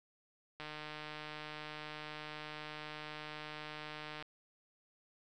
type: click train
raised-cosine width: 0.3 ms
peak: -29 dBFS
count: 552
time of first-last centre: 0.6-4.225 s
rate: 152 Hz
effects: none